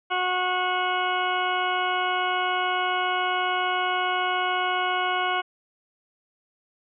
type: harmonic tone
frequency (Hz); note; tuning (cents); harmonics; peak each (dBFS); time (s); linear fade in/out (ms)
365.4; F#4; -22; 1 / 2 / 3 / 4 / 6 / 7 / 8 / 9; -33 / -27 / -28 / -29 / -32 / -41 / -32 / -44; 0.1-5.42; 20
effects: none